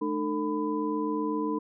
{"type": "tone cluster", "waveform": "sine", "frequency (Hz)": [215.1, 302.9, 448.1, 1001], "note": ["A3", "D#4", "A4", "B5"], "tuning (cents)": [-39, -46, 32, 23], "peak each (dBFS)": [-35, -29, -33, -34], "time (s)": [0.01, 1.59], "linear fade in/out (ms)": 10, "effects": []}